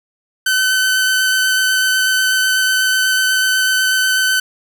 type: tone with vibrato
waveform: sawtooth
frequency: 1522 Hz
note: F#6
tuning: 48 cents sharp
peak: -9 dBFS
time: 0.46-4.4 s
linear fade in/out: 5 ms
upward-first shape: square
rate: 8.1 Hz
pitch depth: 8 cents each way
effects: none